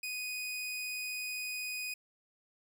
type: tone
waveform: sawtooth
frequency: 2489 Hz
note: D#7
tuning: in tune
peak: -33 dBFS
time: 0.03-1.94 s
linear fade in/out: 5 ms
effects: none